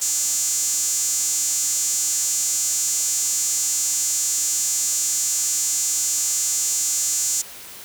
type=tone with high-pass filter; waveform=sawtooth; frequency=300 Hz; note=D4; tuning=37 cents sharp; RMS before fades=-22 dBFS; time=0.01-7.42 s; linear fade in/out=10 ms; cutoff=6900 Hz; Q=5.1; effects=white hiss -39 dBFS RMS until 7.84 s